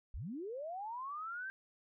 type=linear sweep; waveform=sine; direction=up; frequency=36.45 to 1588 Hz; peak=-40 dBFS; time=0.14-1.5 s; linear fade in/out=0 ms; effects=none